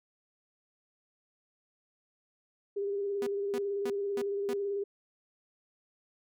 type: tone with vibrato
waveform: sine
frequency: 401 Hz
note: G4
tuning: 39 cents sharp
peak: -30 dBFS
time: 2.76-4.84 s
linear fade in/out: 10 ms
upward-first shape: square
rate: 18 Hz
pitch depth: 22 cents each way
type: tone bursts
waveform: sawtooth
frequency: 245.7 Hz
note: B3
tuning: 9 cents flat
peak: -32 dBFS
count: 5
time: 3.22-4.535 s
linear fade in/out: 2 ms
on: 47 ms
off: 270 ms
effects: none